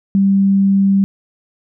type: tone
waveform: sine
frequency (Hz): 196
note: G3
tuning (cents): 0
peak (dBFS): -9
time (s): 0.15-1.04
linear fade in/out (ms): 0
effects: none